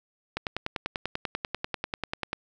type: click train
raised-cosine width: 0.3 ms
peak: -13 dBFS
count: 21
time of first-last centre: 0.37-2.331 s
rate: 10.2 Hz
effects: none